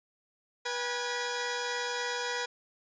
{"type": "tone cluster", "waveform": "15% pulse", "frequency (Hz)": [486.4, 804, 1676, 1949], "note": ["B4", "G5", "G#6", "B6"], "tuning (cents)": [-26, 44, 15, -23], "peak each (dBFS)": [-27, -35, -31, -36], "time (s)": [0.65, 2.46], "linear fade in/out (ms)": 10, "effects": ["resampled to 16000 Hz"]}